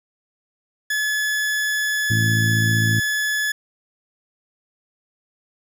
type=tone; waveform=40% pulse; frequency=1712 Hz; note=A6; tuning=48 cents flat; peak=-19 dBFS; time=0.9-3.52 s; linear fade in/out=5 ms
type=harmonic tone; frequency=55.4 Hz; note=A1; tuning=13 cents sharp; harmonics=2 / 3 / 4 / 5 / 6; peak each=-18 / -28 / -28 / -36 / -33 dBFS; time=2.1-3 s; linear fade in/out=5 ms
effects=none